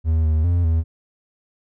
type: tone with pitch steps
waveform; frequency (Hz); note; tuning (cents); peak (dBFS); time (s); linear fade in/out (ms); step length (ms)
triangle; 80.2 / 78.3 / 86.9 / 81.4; E2 / D#2 / F2 / E2; -47 / +11 / -8 / -21; -13; 0.04-0.84; 50; 200
effects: none